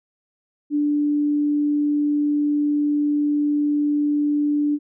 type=tone; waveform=sine; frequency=293.7 Hz; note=D4; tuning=in tune; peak=-17 dBFS; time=0.7-4.79 s; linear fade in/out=50 ms; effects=none